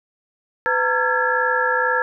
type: tone cluster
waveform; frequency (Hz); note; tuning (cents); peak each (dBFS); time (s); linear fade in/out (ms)
sine; 502 / 915 / 1358 / 1650 / 1712; B4 / A#5 / F6 / G#6 / A6; +28 / -32 / -49 / -12 / -48; -23; 0.66-2.02; 0
effects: none